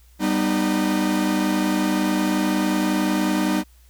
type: chord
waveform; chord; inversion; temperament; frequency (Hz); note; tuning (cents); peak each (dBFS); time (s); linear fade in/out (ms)
45% pulse; G augmented; none; equal with one note detuned; 196 / 246.9 / 306.7; G3 / B3 / D#4; 0 / 0 / -25; -23 / -26 / -22; 0.19-3.64; 50
effects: added 60 Hz sine -49 dBFS peak until 3.89 s + white hiss -59 dBFS RMS until 3.89 s